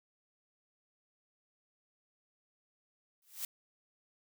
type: noise with exponential growth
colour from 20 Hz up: blue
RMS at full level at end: -35 dBFS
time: 3.22-3.45 s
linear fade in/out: 2 ms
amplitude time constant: 48 ms
effects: none